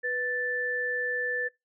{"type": "tone pair together", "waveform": "sine", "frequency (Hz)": [493.9, 1760.1], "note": ["B4", "A6"], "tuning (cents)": [0, 0], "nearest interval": "octave + minor seventh", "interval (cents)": 2200, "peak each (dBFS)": [-33, -28], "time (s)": [0.03, 1.49], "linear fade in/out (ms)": 20, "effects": ["noise-tail reverb RT60 0.2 s tail -23 dB re dry"]}